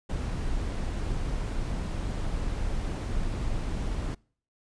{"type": "noise", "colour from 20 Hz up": "brown", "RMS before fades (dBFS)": -30, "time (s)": [0.09, 4.15], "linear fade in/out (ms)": 10, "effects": ["noise-tail reverb RT60 0.5 s tail -26 dB re dry", "resampled to 22050 Hz"]}